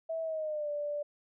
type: tone with pitch glide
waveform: sine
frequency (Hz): 651 to 586.7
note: E5 to D5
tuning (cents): -22 to -2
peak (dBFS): -32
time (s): 0.09-1.03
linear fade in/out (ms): 10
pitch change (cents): -180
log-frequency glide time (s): 0.22-0.7
effects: none